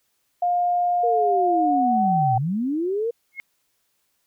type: tone with pitch glide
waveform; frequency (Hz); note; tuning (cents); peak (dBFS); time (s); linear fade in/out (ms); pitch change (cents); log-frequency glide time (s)
sine; 708 to 767.6; F5 to G5; +23 to -37; -18; 0.42-2.38; 5; +140; 1.55-2.19
type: linear two-way sweep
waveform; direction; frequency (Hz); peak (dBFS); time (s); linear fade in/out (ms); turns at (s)
sine; down then up; 478.5 to 114 to 478.5; -21; 1.03-3.11; 10; 2.36
type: tone with exponential growth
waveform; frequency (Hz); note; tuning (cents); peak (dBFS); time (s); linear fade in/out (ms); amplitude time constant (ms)
sine; 2162; C#7; -44; -25; 3.32-3.4; 0; 16
effects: white hiss -70 dBFS RMS until 4.26 s